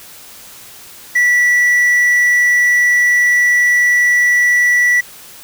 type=tone with quantisation; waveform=triangle; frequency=1955 Hz; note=B6; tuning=18 cents flat; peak=-7 dBFS; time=1.15-5.01 s; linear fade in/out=10 ms; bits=6; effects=white hiss -37 dBFS RMS until 5.43 s